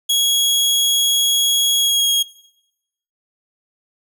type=tone with pitch glide; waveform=sawtooth; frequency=3322 to 3280 Hz; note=G#7 to G#7; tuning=0 to -22 cents; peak=-11 dBFS; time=0.09-2.23 s; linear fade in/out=10 ms; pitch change=-22 cents; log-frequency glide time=1.78-2.1 s; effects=noise-tail reverb RT60 0.9 s tail -22 dB re dry